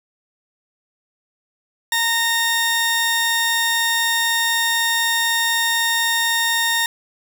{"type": "tone pair together", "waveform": "sawtooth", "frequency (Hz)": [922, 1844], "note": ["A#5", "A#6"], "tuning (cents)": [-19, -19], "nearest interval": "octave", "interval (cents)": 1200, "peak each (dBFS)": [-20, -13], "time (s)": [1.92, 6.86], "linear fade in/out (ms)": 2, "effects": []}